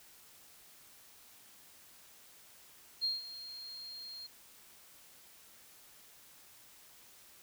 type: tone with ADSR envelope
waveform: sine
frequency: 4223 Hz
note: C8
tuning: 15 cents sharp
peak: -29 dBFS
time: 3.01-4.27 s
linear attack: 31 ms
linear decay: 170 ms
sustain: -15 dB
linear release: 8 ms
effects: white hiss -59 dBFS RMS until 7.42 s